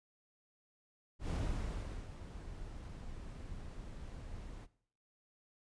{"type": "noise with ADSR envelope", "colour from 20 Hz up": "brown", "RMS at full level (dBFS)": -35, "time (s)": [1.19, 4.67], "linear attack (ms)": 110, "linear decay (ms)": 780, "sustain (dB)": -12, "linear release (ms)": 35, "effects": ["noise-tail reverb RT60 0.6 s tail -18 dB re dry", "resampled to 22050 Hz"]}